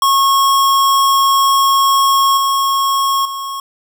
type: tone with level steps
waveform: square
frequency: 1093 Hz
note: C#6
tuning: 25 cents flat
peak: -10 / -13 / -22 dBFS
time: 0.02-3.6 s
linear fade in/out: 2 ms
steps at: 2.37 / 3.25 s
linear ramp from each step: 5 ms
effects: none